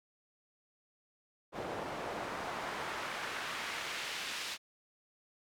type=noise with band-pass filter sweep; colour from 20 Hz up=pink; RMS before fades=-40 dBFS; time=1.52-4.58 s; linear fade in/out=50 ms; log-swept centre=530 to 3400 Hz; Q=0.87; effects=none